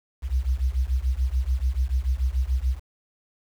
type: beating tone pair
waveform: sine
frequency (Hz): 60.6 / 67.5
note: B1 / C#2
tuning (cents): -32 / -45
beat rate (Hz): 6.9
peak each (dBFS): -24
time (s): 0.22-2.8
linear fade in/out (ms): 50
effects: 8-bit